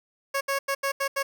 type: tone bursts at uneven times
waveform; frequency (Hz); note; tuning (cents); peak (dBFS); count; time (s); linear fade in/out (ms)
15% pulse; 551; C#5; -11; -18; 6; 0.34-0.41 / 0.48-0.59 / 0.68-0.75 / 0.83-0.92 / 1-1.08 / 1.16-1.23; 10
effects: none